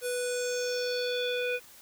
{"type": "tone with low-pass filter sweep", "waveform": "square", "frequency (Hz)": 493.2, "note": "B4", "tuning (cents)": -2, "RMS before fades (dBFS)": -31, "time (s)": [0.01, 1.6], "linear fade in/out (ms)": 50, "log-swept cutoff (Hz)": [11000, 2500], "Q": 4.3, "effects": ["white hiss -53 dBFS RMS until 1.81 s"]}